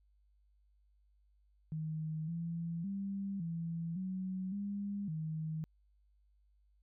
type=tone with pitch steps; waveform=sine; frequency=156.8 / 167.7 / 197.1 / 166.4 / 187 / 201.6 / 157.5 Hz; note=D#3 / E3 / G3 / E3 / F#3 / G3 / D#3; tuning=+14 / +30 / +10 / +17 / +19 / +49 / +21 cents; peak=-36 dBFS; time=1.72-5.64 s; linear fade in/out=0 ms; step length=560 ms; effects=added 50 Hz sine -67 dBFS peak until 6.82 s